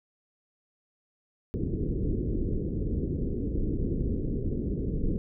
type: low-pass noise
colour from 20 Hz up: pink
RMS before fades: -29 dBFS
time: 1.54-5.18 s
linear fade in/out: 0 ms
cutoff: 440 Hz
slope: 48 dB/octave
effects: none